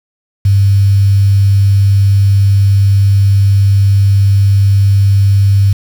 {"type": "tone with quantisation", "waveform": "sine", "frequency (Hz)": 98.9, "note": "G2", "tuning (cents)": 16, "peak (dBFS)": -5, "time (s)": [0.45, 5.73], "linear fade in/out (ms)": 5, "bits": 5, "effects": []}